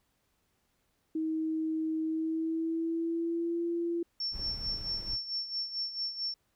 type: tone with pitch glide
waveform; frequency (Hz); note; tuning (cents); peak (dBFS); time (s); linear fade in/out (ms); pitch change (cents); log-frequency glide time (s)
sine; 317.5 to 340.3; D#4 to F4; +35 to -45; -29; 1.15-4.03; 5; +120; 2.03-3.63
type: tone with tremolo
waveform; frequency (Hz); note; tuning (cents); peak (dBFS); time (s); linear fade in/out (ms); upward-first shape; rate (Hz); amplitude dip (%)
sine; 5430; F8; -50; -30; 4.2-6.34; 2; sine; 4.5; 70
type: noise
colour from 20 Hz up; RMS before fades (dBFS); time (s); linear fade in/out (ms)
brown; -42; 4.31-5.18; 50
effects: pink hiss -75 dBFS RMS until 6.55 s

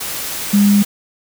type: tone in noise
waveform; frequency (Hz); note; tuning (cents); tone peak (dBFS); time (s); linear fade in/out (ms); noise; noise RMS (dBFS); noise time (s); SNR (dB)
sine; 203.1; G#3; -38; -8; 0.53-0.83; 10; white; -24; 0-0.85; +13
effects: none

